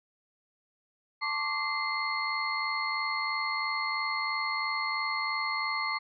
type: tone cluster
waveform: sine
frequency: 882 / 1082 / 1165 / 2079 / 4314 Hz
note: A5 / C#6 / D6 / C7 / C#8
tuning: +4 / -42 / -14 / -12 / -48 cents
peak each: -38 / -38 / -34 / -32 / -37 dBFS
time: 1.21-5.99 s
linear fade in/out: 20 ms
effects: none